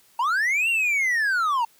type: linear two-way sweep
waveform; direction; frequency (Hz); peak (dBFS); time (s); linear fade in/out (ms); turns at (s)
triangle; up then down; 890 to 2794 to 890; -18; 0.19-1.65; 5; 0.69
effects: white hiss -58 dBFS RMS until 1.79 s